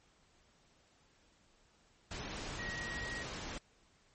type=tone in noise; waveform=sine; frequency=1898 Hz; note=A#6; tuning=31 cents sharp; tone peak=-41 dBFS; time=2.59-3.23 s; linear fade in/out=2 ms; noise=pink; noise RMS=-43 dBFS; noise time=2.11-3.58 s; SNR=-1 dB; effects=pink hiss -69 dBFS RMS until 4.14 s + MP3 32 kbps